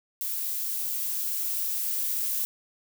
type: noise with level ramp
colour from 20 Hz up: violet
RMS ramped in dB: -31 to -28 dBFS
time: 0.21-2.45 s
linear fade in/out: 0 ms
effects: none